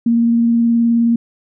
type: tone with vibrato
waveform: sine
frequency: 233.1 Hz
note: A#3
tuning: in tune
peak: -10 dBFS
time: 0.06-1.16 s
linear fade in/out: 5 ms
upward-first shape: triangle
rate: 19 Hz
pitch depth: 16 cents each way
effects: none